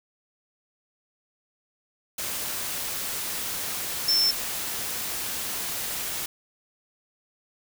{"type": "tone in noise", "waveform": "sine", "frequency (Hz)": 5350, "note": "E8", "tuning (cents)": 25, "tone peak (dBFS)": -19, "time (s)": [4.08, 4.31], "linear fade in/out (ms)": 5, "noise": "white", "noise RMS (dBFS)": -31, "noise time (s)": [2.18, 6.26], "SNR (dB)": 9, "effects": []}